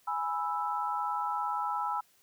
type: chord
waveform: sine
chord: E major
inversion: first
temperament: equal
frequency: 830.6 / 987.8 / 1318.5 Hz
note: G#5 / B5 / E6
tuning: 0 / 0 / 0 cents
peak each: -34 dBFS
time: 0.07-2.01 s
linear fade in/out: 10 ms
effects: white hiss -66 dBFS RMS until 2.22 s